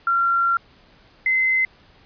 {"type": "tone pair in turn", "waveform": "sine", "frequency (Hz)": [1373, 2057], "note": ["F6", "C7"], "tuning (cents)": [-30, -30], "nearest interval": "perfect fifth", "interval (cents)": 700, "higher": "second", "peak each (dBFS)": -16, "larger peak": "neither", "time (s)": [[0.07, 0.57], [1.26, 1.65]], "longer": "first", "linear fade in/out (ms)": 2, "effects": ["pink hiss -53 dBFS RMS until 2.05 s", "resampled to 11025 Hz"]}